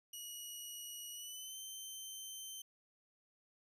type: tone with pitch glide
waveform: 15% pulse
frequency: 2908 to 3099 Hz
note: F#7 to G7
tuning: -31 to -21 cents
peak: -39 dBFS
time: 0.13-2.62 s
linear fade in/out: 5 ms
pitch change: +110 cents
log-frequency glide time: 1.12-1.58 s
effects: none